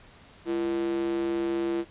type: tone with high-pass filter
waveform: square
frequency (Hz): 68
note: C#2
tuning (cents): -33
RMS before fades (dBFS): -28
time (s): 0.45-1.85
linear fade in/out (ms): 50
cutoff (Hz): 330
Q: 5.8
effects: pink hiss -53 dBFS RMS until 1.9 s + resampled to 8000 Hz